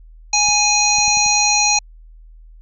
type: harmonic tone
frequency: 830.6 Hz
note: G#5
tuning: in tune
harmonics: 1 / 3 / 5 / 7 / 8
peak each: -19 / -19 / -19 / -19 / -19 dBFS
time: 0.33-1.79 s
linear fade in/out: 5 ms
type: clicks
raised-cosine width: 5 ms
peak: -24 dBFS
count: 5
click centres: 0.487 / 0.985 / 1.08 / 1.172 / 1.262 s
effects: added 40 Hz sine -39 dBFS peak until 2.61 s